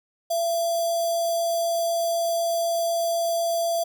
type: tone with notch filter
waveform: square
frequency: 674 Hz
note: E5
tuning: 38 cents sharp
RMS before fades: -24 dBFS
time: 0.3-3.84 s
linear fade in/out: 10 ms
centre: 2000 Hz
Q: 0.54
effects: none